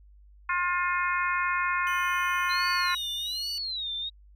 harmonic tone, 355.4 Hz, F4, 30 cents sharp, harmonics 3 / 4 / 5 / 6 / 7, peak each -28 / -30 / -32 / -34 / -35 dBFS, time 0.49-2.95 s, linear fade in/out 5 ms
sawtooth tone with pitch glide, 3013 to 2910 Hz, F#7 to F#7, +31 to -29 cents, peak -36 dBFS, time 1.87-3.58 s, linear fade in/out 0 ms, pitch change -60 cents, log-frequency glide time 2.52-2.88 s
sine tone with vibrato, 3999 Hz, B7, 21 cents sharp, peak -30 dBFS, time 2.49-4.1 s, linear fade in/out 20 ms, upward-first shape sine, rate 1.2 Hz, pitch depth 200 cents each way
effects added 50 Hz sine -51 dBFS peak until 4.35 s

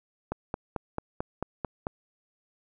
click train, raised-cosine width 1 ms, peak -16 dBFS, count 8, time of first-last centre 0.32-1.869 s, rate 4.52 Hz, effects none

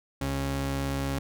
sawtooth tone pair together, 68.6 / 137.2 Hz, C#2 / C#3, -17 / -17 cents, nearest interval octave, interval 1200 cents, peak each -28 / -24 dBFS, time 0.21-1.19 s, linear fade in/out 5 ms, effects none

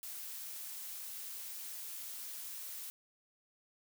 blue noise, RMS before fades -45 dBFS, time 0.03-2.9 s, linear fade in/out 0 ms, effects none

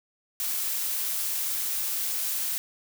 blue noise, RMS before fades -29 dBFS, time 0.4-2.58 s, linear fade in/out 0 ms, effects none

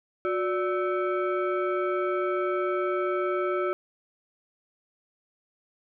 sine tone with frequency modulation, 363.7 Hz, F#4, 30 cents flat, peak -24 dBFS, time 0.25-3.73 s, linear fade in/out 0 ms, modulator 947 Hz, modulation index 1.1, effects none

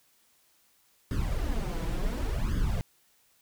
brown noise with flanger, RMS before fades -29 dBFS, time 1.11-2.81 s, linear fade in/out 0 ms, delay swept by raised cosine 0.6 to 6.1 ms, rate 0.69 Hz, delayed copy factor +0.9, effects white hiss -66 dBFS RMS until 3.41 s

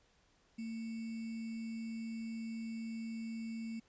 sine tone with sample-and-hold, 226 Hz, A3, 47 cents sharp, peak -39 dBFS, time 0.58-3.8 s, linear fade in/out 10 ms, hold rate 2450 Hz, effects pink hiss -71 dBFS RMS until 3.88 s + resampled to 16000 Hz

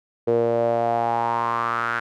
sawtooth tone with band-pass filter sweep, 116.9 Hz, A#2, 5 cents sharp, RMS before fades -22 dBFS, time 0.27-2 s, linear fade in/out 10 ms, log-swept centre 450 to 1500 Hz, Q 5.5, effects none

